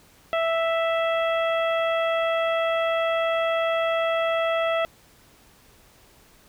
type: harmonic tone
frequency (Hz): 659.3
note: E5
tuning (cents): 0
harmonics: 1 / 2 / 3 / 4 / 5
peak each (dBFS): -22 / -28 / -32 / -34 / -36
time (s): 0.33-4.85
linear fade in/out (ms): 0
effects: pink hiss -55 dBFS RMS until 6.48 s